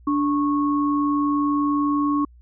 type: tone pair together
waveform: sine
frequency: 291.4 / 1100 Hz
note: D4 / C#6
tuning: -13 / -14 cents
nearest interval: octave + major seventh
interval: 2299 cents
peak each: -19 / -24 dBFS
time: 0.07-2.25 s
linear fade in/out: 5 ms
effects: added 60 Hz sine -46 dBFS peak until 2.41 s